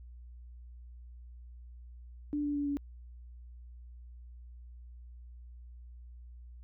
sine tone with pitch steps, 293.7 / 290.7 / 287.7 / 284.7 Hz, D4 / D4 / D4 / C#4, 0 / -18 / -36 / +46 cents, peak -30 dBFS, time 2.33-2.77 s, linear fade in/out 0 ms, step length 110 ms, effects added 60 Hz sine -47 dBFS peak until 6.63 s

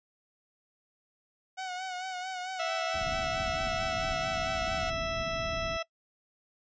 sawtooth tone with vibrato, 740 Hz, F#5, in tune, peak -31 dBFS, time 1.57-4.91 s, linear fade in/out 20 ms, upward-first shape sine, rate 4.5 Hz, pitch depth 44 cents each way
harmonic tone, 659.3 Hz, E5, in tune, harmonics 1 / 2 / 3 / 4 / 5 / 6 / 8 / 9, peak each -33 / -37 / -42 / -40 / -43 / -47 / -45 / -51 dBFS, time 2.59-5.83 s, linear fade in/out 10 ms
pink low-pass noise, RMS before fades -40 dBFS, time 2.94-5.77 s, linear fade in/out 2 ms, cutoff 270 Hz, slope 24 dB/octave
effects noise-tail reverb RT60 0.1 s tail -22 dB re dry + resampled to 16000 Hz

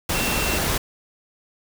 sine tone in noise, 2700 Hz, E7, 41 cents sharp, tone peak -28 dBFS, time 0.14-0.58 s, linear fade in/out 5 ms, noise pink, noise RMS -23 dBFS, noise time 0.09-0.78 s, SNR -8 dB, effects none

